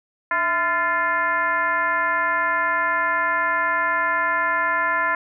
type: tone with frequency modulation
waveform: sine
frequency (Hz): 1384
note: F6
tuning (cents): -16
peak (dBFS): -18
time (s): 0.31-5.15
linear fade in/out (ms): 2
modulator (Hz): 362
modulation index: 1.6
effects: none